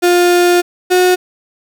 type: tone pair in turn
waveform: 35% pulse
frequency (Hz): 352.8 / 363.8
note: F4 / F#4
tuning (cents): +18 / -29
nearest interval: minor second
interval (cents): 53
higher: second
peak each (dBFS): -6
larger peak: neither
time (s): 0.02-0.62 / 0.9-1.16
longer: first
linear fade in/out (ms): 20
effects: none